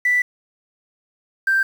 triangle tone pair in turn, 1975.5 / 1571 Hz, B6 / G6, 0 / +3 cents, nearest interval major third, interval 397 cents, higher first, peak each -11 dBFS, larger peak neither, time 0.05-0.22 / 1.47-1.63 s, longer first, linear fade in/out 5 ms, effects tanh soft clip ceiling -12 dBFS + 7-bit

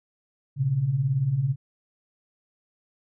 sine beating tone pair, 119.2 / 137.2 Hz, A#2 / C#3, +39 / -17 cents, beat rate 18 Hz, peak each -28 / -22 dBFS, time 0.56-1.56 s, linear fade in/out 50 ms, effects none

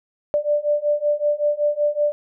sine beating tone pair, 587.3 / 592.6 Hz, D5 / D5, 0 / +15 cents, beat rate 5.3 Hz, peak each -21 / -20 dBFS, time 0.34-2.12 s, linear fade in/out 0 ms, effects none

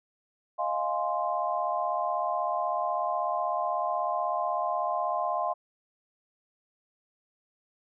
sine chord, F minor seventh, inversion third, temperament equal, 622.3 / 698.5 / 830.6 / 1046.5 Hz, Eb5 / F5 / Ab5 / C6, 0 / 0 / 0 / 0 cents, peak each -33 / -30 / -35 / -31 dBFS, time 0.58-5.54 s, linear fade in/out 20 ms, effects none

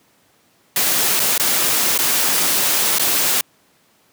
white noise with dropouts, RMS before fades -17 dBFS, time 0.76-3.41 s, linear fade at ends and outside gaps 2 ms, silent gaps 1.196-1.2 / 1.379-1.397 / 1.978-1.988 / 2.985-2.995 s, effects pink hiss -57 dBFS RMS until 4.12 s + high-pass 150 Hz 12 dB/octave

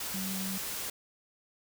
sine tone in noise, 190.8 Hz, G3, 47 cents flat, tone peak -35 dBFS, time 0.14-0.58 s, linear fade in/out 5 ms, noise white, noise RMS -37 dBFS, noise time 0-0.9 s, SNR -1 dB, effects none

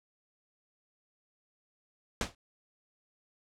pink noise with exponential decay, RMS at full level -27 dBFS, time 2.21-2.35 s, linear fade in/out 2 ms, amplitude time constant 29 ms, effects low-pass 7000 Hz 12 dB/octave

